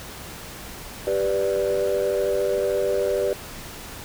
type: chord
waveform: sine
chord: G major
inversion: none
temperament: equal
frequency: 392 / 493.9 / 587.3 Hz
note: G4 / B4 / D5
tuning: 0 / 0 / 0 cents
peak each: -23 dBFS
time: 1.07-3.33 s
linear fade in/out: 2 ms
effects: tanh soft clip ceiling -15 dBFS + pink hiss -38 dBFS RMS until 4.04 s